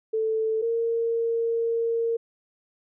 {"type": "tone pair in turn", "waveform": "sine", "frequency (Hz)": [441.3, 460.7], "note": ["A4", "A#4"], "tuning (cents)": [5, -20], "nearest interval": "minor second", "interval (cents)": 75, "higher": "second", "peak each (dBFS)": -22, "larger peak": "neither", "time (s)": [[0.13, 0.62], [0.62, 2.17]], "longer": "second", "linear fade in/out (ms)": 10, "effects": []}